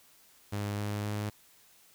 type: tone with pitch steps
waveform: sawtooth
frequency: 102.6 / 103.61 / 104.63 Hz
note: G#2 / G#2 / G#2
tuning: -21 / -4 / +13 cents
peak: -28 dBFS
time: 0.52-1.3 s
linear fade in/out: 10 ms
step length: 260 ms
effects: white hiss -61 dBFS RMS until 1.94 s